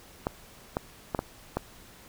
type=clicks; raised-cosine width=1 ms; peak=-13 dBFS; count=5; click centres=0.269 / 0.769 / 1.148 / 1.191 / 1.57 s; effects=pink hiss -52 dBFS RMS until 2.08 s